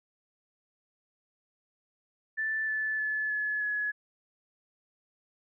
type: tone with pitch steps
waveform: sine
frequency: 1760 / 1742.8 / 1725.8 / 1708.9 / 1692.2 Hz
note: A6 / A6 / A6 / G#6 / G#6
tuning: 0 / -17 / -34 / +49 / +32 cents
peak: -28 dBFS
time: 2.37-3.92 s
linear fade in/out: 20 ms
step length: 310 ms
effects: none